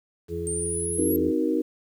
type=harmonic tone; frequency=84.9 Hz; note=F2; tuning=48 cents flat; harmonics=1 / 2 / 4 / 5; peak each=-34 / -36 / -35 / -30 dBFS; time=0.28-1.33 s; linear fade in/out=50 ms
type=linear sweep; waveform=sine; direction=up; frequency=8700 to 11520 Hz; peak=-28 dBFS; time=0.47-1.16 s; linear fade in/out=0 ms
type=chord; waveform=sine; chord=C half-diminished seventh; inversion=none; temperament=just; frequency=261.6 / 314 / 376.7 / 470.9 Hz; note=C4 / Eb4 / Gb4 / Bb4; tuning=0 / +16 / +31 / +18 cents; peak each=-28 / -24 / -29 / -28 dBFS; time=0.98-1.62 s; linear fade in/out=10 ms
effects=9-bit